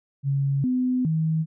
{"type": "tone with pitch steps", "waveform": "sine", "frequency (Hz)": [138.6, 253, 159.3], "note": ["C#3", "B3", "D#3"], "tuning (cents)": [0, 42, 41], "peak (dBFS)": -20, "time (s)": [0.23, 1.46], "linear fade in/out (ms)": 50, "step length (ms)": 410, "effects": []}